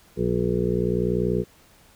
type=harmonic tone; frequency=60.4 Hz; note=B1; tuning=38 cents flat; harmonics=1 / 2 / 3 / 4 / 6 / 7 / 8; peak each=-32 / -29 / -26 / -32 / -27 / -26 / -31 dBFS; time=0.16-1.45 s; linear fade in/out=50 ms; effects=pink hiss -55 dBFS RMS until 1.95 s

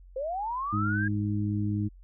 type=linear sweep; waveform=sine; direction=up; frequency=503 to 1650 Hz; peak=-29 dBFS; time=0.16-1.08 s; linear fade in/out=5 ms
type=harmonic tone; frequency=103.8 Hz; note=G#2; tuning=in tune; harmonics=1 / 2 / 3; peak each=-28 / -31 / -33 dBFS; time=0.72-1.89 s; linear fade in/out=20 ms
effects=added 45 Hz sine -48 dBFS peak until 2.03 s

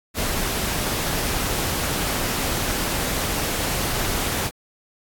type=noise; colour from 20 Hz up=pink; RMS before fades=-24 dBFS; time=0.14-4.51 s; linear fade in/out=50 ms; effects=AAC 64 kbps

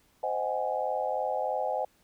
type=chord; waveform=sine; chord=Ab dominant seventh; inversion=first; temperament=just; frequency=519.1 / 623 / 747.5 / 830.6 Hz; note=C5 / Eb5 / Gb5 / Ab5; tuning=-14 / +2 / +17 / 0 cents; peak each=-33 dBFS; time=0.23-1.85 s; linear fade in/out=5 ms; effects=pink hiss -66 dBFS RMS until 2.03 s

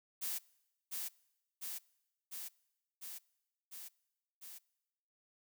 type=noise with echo; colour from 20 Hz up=blue; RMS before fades=-39 dBFS; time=0.21-0.39 s; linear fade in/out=20 ms; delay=700 ms; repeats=6; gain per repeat=-2 dB; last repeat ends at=4.59 s; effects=noise-tail reverb RT60 1.0 s tail -24 dB re dry

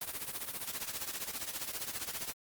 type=noise with tremolo; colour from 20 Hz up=white; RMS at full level=-36 dBFS; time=0.01-2.33 s; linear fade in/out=5 ms; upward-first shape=triangle; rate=15 Hz; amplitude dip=85%; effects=Opus 32 kbps

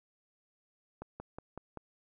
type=slowing click train; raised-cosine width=1 ms; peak=-28 dBFS; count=5; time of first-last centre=1.02-1.773 s; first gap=180 ms; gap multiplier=1.03; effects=none

